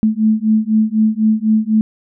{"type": "beating tone pair", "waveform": "sine", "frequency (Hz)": [215.7, 219.7], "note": ["A3", "A3"], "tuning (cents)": [-34, -2], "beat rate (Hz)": 4, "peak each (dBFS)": -14, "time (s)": [0.03, 1.81], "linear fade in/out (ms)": 0, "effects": []}